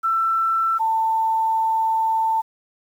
sine tone pair in turn, 1336 / 891.7 Hz, E6 / A5, +23 / +23 cents, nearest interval perfect fifth, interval 700 cents, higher first, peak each -17 dBFS, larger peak neither, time 0.03-0.79 / 0.79-2.42 s, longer second, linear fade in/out 20 ms, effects 8-bit

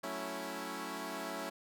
10% pulse chord, F# minor seventh, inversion none, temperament equal, 185 / 220 / 277.2 / 329.6 Hz, F#3 / A3 / C#4 / E4, 0 / 0 / 0 / 0 cents, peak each -38 / -37 / -35 / -36 dBFS, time 0.03-1.5 s, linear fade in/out 10 ms, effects none

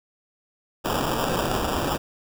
violet noise with sample-and-hold, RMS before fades -25 dBFS, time 0.84-1.98 s, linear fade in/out 20 ms, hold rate 2100 Hz, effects none

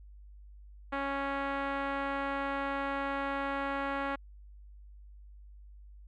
5% pulse tone with low-pass filter, 276.9 Hz, C#4, 2 cents flat, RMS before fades -34 dBFS, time 0.92-4.16 s, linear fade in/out 10 ms, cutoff 1400 Hz, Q 0.87, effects added 50 Hz sine -49 dBFS peak until 6.07 s

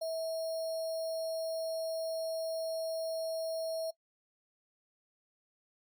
sine tone with sample-and-hold, 649 Hz, E5, 27 cents flat, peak -33 dBFS, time 0.01-3.91 s, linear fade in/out 10 ms, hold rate 4900 Hz, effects noise-tail reverb RT60 0.1 s tail -23 dB re dry + Opus 48 kbps

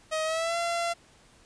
sawtooth tone with pitch glide, 630 to 683.1 Hz, D#5 to F5, +21 to -38 cents, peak -23 dBFS, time 0.11-0.94 s, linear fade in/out 20 ms, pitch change +141 cents, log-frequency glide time 0.24-0.57 s, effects pink hiss -58 dBFS RMS until 1.45 s + resampled to 22050 Hz

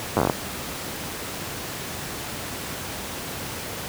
slowing click train, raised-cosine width 1 ms, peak -5 dBFS, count 9, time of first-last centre 0.17-0.298 s, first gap 9 ms, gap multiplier 1.16, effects pink hiss -32 dBFS RMS until 3.88 s + high-pass 80 Hz 12 dB/octave

